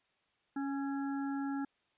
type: harmonic tone with a mistuned harmonic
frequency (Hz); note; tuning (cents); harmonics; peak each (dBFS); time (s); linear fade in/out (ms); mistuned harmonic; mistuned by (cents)
277.2; C#4; 0; 1 / 3 / 5 / 6; -34 / -44 / -48 / -50; 0.56-1.65; 5; 5; -31
effects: white hiss -75 dBFS RMS until 1.97 s + resampled to 8000 Hz